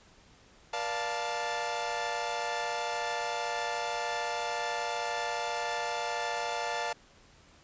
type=chord; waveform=sawtooth; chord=Bb major seventh; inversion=none; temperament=equal with one note detuned; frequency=476.8 / 587.3 / 698.5 / 880 Hz; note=Bb4 / D5 / F5 / A5; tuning=+39 / 0 / 0 / 0 cents; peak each=-36 / -35 / -32 / -31 dBFS; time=0.73-6.93 s; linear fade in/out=5 ms; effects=pink hiss -59 dBFS RMS until 7.63 s + resampled to 16000 Hz